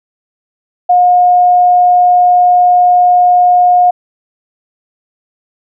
sine tone, 717 Hz, F5, 45 cents sharp, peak -4 dBFS, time 0.89-3.91 s, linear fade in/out 10 ms, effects none

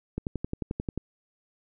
click train, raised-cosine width 3 ms, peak -17 dBFS, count 10, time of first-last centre 0.18-0.976 s, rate 11.3 Hz, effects none

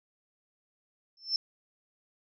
sine tone with exponential growth, 5330 Hz, E8, 18 cents sharp, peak -22 dBFS, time 1.17-1.36 s, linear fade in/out 2 ms, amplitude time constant 40 ms, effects none

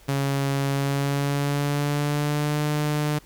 sawtooth tone with pitch glide, 138.59 to 149.4 Hz, C#3 to D3, 0 to +30 cents, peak -18 dBFS, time 0.08-3.19 s, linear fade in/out 10 ms, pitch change +130 cents, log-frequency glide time 0.72-2.63 s, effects added 50 Hz sine -52 dBFS peak until 3.25 s + pink hiss -53 dBFS RMS until 3.25 s

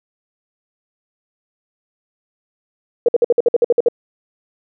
sine tone bursts, 476 Hz, A#4, 36 cents sharp, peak -8 dBFS, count 11, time 3.06-3.885 s, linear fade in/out 2 ms, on 25 ms, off 55 ms, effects none

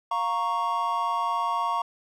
triangle chord, Bb minor, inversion second, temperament equal with one note detuned, 701.3 / 932.3 / 1108.7 Hz, F5 / Bb5 / Db6, +7 / 0 / 0 cents, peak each -30 / -26 / -25 dBFS, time 0.11-1.82 s, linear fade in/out 5 ms, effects none

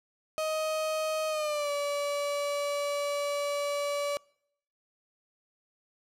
35% pulse tone with pitch glide, 627 to 575 Hz, D#5 to D5, +13 to -37 cents, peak -27 dBFS, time 0.38-4.17 s, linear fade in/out 0 ms, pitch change -150 cents, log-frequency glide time 1.28-1.71 s, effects noise-tail reverb RT60 0.7 s tail -26 dB re dry + low-pass 12000 Hz 12 dB/octave

